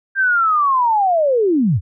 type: linear sweep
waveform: sine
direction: down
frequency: 1599 to 70.8 Hz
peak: -12 dBFS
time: 0.15-1.81 s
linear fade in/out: 50 ms
effects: none